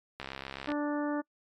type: click train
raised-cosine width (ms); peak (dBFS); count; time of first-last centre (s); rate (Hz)
0.3; -22; 36; 0.2-0.719; 67.5
type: harmonic tone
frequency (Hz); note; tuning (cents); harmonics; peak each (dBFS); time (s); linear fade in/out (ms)
293.7; D4; 0; 1 / 2 / 3 / 4 / 5 / 6; -30 / -36 / -40 / -42 / -44 / -46; 0.67-1.22; 20
effects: noise-tail reverb RT60 0.1 s tail -25 dB re dry + MP3 64 kbps